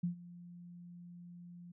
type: tone with ADSR envelope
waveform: sine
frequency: 174.61 Hz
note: F3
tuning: in tune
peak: -30 dBFS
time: 0.03-1.72 s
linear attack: 9 ms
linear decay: 110 ms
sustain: -19 dB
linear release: 8 ms
effects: none